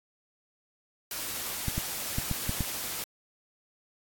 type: noise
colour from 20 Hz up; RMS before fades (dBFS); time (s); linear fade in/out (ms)
white; -35; 1.11-3.04; 2
type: clicks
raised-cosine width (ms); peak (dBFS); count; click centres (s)
5; -17; 6; 1.683 / 1.78 / 2.184 / 2.313 / 2.494 / 2.607
effects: AAC 64 kbps